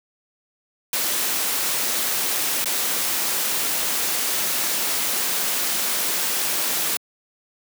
white noise with dropouts, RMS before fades -23 dBFS, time 0.93-6.97 s, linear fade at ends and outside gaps 2 ms, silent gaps 2.644-2.657 s, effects high-pass 200 Hz 12 dB/octave

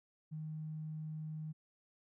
triangle tone with tanh clipping, 155.56 Hz, D#3, in tune, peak -40 dBFS, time 0.31-1.53 s, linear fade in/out 20 ms, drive 3 dB, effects none

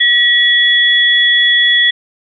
sine tone pair together, 1924 / 3376 Hz, B6 / G#7, -46 / +28 cents, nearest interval minor seventh, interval 974 cents, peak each -10 dBFS, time 0-1.91 s, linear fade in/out 10 ms, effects none

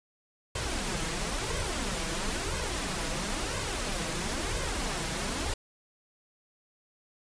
pink noise with flanger, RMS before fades -32 dBFS, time 0.55-5.54 s, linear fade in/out 5 ms, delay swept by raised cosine 1.9 to 6.2 ms, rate 0.99 Hz, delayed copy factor +0.6, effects resampled to 22050 Hz

